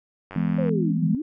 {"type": "click train", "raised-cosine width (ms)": 0.5, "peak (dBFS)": -23, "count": 37, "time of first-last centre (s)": [0.31, 0.693], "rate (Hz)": 94}
{"type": "chord", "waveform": "sine", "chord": "E major", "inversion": "none", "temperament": "equal with one note detuned", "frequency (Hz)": [164.81, 207.7, 250.1], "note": ["E3", "G#3", "B3"], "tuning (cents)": [0, 0, 22], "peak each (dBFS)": [-23, -25, -28], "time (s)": [0.36, 1.15], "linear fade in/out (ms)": 2}
{"type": "linear two-way sweep", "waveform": "sine", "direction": "down then up", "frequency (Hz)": [554.4, 146.83, 329], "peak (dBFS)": -25, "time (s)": [0.58, 1.22], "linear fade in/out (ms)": 5, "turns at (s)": 1.07}
{"effects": []}